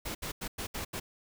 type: noise bursts at uneven times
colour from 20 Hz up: pink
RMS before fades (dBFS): -37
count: 6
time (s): 0.05-0.15 / 0.22-0.32 / 0.41-0.48 / 0.58-0.67 / 0.74-0.85 / 0.93-1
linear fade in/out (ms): 10
effects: none